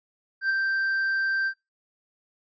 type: tone with ADSR envelope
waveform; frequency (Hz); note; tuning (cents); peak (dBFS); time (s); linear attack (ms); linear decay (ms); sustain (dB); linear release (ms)
triangle; 1568; G6; 0; -18; 0.41-1.54; 86; 14; -3; 71
effects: noise-tail reverb RT60 0.2 s tail -22 dB re dry + resampled to 16000 Hz